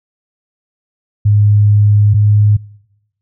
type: tone pair in turn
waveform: sine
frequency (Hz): 103.83 / 104.49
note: G#2 / G#2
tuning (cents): 0 / +11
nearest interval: unison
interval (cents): 11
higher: second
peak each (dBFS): -6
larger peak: neither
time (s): 1.25-2.14 / 2.14-2.57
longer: first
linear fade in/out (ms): 10
effects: noise-tail reverb RT60 1.0 s tail -26 dB re dry